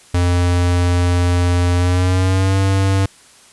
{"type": "tone with pitch glide", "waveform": "square", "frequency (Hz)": [88.3, 96.85], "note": ["F2", "G2"], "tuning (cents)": [20, -20], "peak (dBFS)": -13, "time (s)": [0.14, 3.06], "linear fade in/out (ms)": 5, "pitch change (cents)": 160, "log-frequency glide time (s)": [1.76, 2.57], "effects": ["white hiss -46 dBFS RMS until 3.52 s", "resampled to 24000 Hz"]}